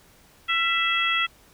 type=harmonic tone with a mistuned harmonic; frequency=660 Hz; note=E5; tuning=2 cents sharp; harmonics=2 / 3 / 4 / 5; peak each=-26 / -26 / -26 / -26 dBFS; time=0.48-1.27 s; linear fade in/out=20 ms; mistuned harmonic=2; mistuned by=+40 cents; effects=pink hiss -55 dBFS RMS until 1.53 s